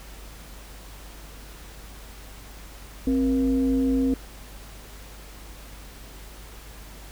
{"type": "tone with frequency modulation", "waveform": "sine", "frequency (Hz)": 264.6, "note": "C4", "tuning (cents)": 20, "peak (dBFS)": -19, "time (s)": [3.07, 4.14], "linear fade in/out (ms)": 2, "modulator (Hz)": 210, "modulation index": 0.55, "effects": ["added 50 Hz sine -42 dBFS peak until 7.11 s", "pink hiss -46 dBFS RMS until 7.11 s"]}